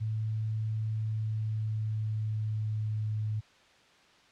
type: tone with pitch glide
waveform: sine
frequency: 109.4 to 107.52 Hz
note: A2 to A2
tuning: -9 to -39 cents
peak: -29 dBFS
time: 0-3.41 s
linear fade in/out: 20 ms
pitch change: -30 cents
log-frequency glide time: 0.89-3.11 s
effects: white hiss -60 dBFS RMS until 4.31 s + low-pass 4000 Hz 12 dB/octave